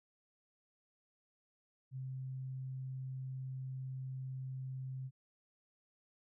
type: tone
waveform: sine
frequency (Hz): 131.1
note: C3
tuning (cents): +4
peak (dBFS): -40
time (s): 1.91-5.11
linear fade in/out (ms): 50
effects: none